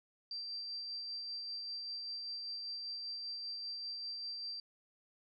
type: tone with tremolo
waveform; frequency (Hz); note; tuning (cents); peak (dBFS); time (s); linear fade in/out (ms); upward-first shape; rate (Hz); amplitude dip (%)
sine; 4699; D8; 0; -39; 0.31-4.6; 2; sine; 5.1; 25
effects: none